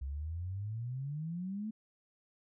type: exponential sweep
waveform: sine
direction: up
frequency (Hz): 65.41 to 222.7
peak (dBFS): -36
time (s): 0.01-1.71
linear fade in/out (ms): 10
effects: none